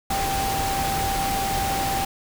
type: tone in noise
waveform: sine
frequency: 784 Hz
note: G5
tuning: in tune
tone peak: -24 dBFS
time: 0.1-2.05 s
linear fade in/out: 5 ms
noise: pink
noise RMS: -27 dBFS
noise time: 0.1-2.05 s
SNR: 0 dB
effects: none